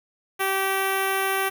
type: tone with notch filter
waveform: 5% pulse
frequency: 386.7 Hz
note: G4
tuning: 24 cents flat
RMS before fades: -24 dBFS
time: 0.39-1.5 s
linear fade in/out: 20 ms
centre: 4500 Hz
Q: 0.58
effects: 8-bit